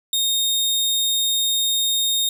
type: tone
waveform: sawtooth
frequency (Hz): 3700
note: A#7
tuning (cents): -14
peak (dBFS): -15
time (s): 0.13-2.29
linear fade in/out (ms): 2
effects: none